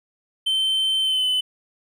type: tone with pitch glide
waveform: triangle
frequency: 3094 to 3022 Hz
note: G7 to F#7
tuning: -23 to +36 cents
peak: -17 dBFS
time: 0.46-1.41 s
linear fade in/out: 10 ms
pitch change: -41 cents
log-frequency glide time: 1.02-1.27 s
effects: none